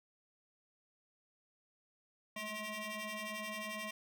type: ring-modulated tone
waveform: 15% pulse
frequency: 424.1 Hz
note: G#4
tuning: 36 cents sharp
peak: -31 dBFS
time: 2.36-3.91 s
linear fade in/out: 5 ms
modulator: 1490 Hz
effects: none